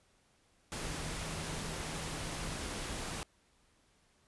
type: tone in noise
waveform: sine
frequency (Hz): 160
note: D#3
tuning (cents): +49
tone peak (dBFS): -46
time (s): 0.84-2.54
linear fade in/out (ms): 0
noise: pink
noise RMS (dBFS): -40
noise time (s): 0.72-3.23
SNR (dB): -9
effects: pink hiss -70 dBFS RMS until 4.27 s + resampled to 24000 Hz